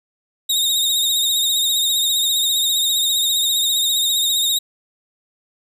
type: tone with vibrato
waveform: sawtooth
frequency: 3729 Hz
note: A#7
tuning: in tune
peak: -13 dBFS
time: 0.49-4.59 s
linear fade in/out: 10 ms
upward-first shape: sine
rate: 15 Hz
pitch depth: 50 cents each way
effects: none